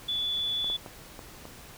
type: tone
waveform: sine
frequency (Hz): 3449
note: A7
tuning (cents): -35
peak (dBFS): -27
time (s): 0.08-0.77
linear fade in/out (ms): 10
type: clicks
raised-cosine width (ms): 1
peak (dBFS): -27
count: 5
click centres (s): 0.644 / 0.7 / 0.862 / 1.192 / 1.454
effects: pink hiss -48 dBFS RMS until 1.77 s